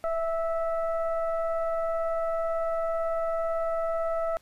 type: tone with frequency modulation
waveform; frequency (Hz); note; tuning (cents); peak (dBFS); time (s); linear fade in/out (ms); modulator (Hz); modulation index
sine; 660; E5; +2; -25; 0.04-4.37; 0; 651; 0.78
effects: pink hiss -61 dBFS RMS until 4.41 s + resampled to 32000 Hz

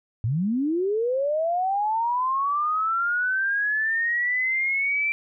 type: linear sweep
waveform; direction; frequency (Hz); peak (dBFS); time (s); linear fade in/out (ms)
sine; up; 102 to 2349; -21; 0.24-5.12; 0
effects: none

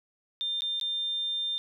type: tone with dropouts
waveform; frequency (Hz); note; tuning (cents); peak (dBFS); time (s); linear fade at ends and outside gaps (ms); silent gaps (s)
sine; 3600; A7; +39; -28; 0.41-1.58; 0; 0.607-0.62 / 0.798-0.812
effects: 10-bit

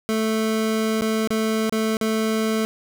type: tone with dropouts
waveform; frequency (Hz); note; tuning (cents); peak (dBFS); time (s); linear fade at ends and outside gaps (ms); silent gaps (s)
25% pulse; 220; A3; 0; -16; 0.09-2.65; 0; 1.01-1.019 / 1.274-1.305 / 1.695-1.724 / 1.969-2.012
effects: none

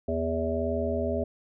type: harmonic tone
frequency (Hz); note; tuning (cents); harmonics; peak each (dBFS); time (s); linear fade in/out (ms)
81.6; E2; -17; 1 / 3 / 5 / 7 / 8; -32 / -32 / -32 / -32 / -32; 0.08-1.24; 5
effects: none

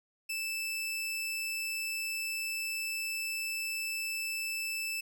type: tone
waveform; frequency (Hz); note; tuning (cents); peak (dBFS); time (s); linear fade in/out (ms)
sawtooth; 2637; E7; 0; -30; 0.29-5.01; 10
effects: none

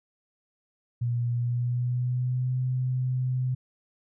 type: tone with pitch glide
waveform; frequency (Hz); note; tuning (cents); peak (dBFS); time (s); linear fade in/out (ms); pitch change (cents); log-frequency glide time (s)
sine; 119.8 to 127.66; A#2 to C3; +48 to -42; -24; 1.01-3.55; 10; +110; 1.32-2.57
effects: none

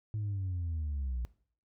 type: linear sweep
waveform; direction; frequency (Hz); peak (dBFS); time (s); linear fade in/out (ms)
sine; down; 108.5 to 57.7; -30; 0.14-1.25; 0
effects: noise-tail reverb RT60 0.5 s tail -21 dB re dry + tanh soft clip ceiling -30 dBFS

